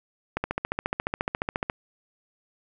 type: click train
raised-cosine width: 0.5 ms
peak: -11 dBFS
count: 20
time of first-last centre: 0.37-1.699 s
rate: 14.3 Hz
effects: none